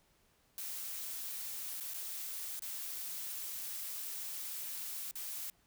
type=noise with dropouts; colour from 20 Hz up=blue; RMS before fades=-42 dBFS; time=0.58-5.5 s; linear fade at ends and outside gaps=1 ms; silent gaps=1.801-1.807 / 1.937-1.942 / 2.594-2.621 / 5.111-5.155 s; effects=pink hiss -71 dBFS RMS until 5.66 s